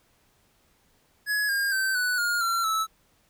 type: tone with pitch steps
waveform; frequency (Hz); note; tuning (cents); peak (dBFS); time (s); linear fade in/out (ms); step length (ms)
square; 1684 / 1614.5 / 1547.8 / 1483.9 / 1422.6 / 1363.9 / 1307.6; G#6 / G#6 / G6 / F#6 / F6 / F6 / E6; +24 / -49 / -22 / +5 / +32 / -41 / -14; -24; 1.26-2.87; 50; 230
effects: pink hiss -65 dBFS RMS until 3.29 s